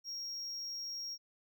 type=tone; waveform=triangle; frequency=5588 Hz; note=F8; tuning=in tune; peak=-38 dBFS; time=0.04-1.18 s; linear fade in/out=50 ms; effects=none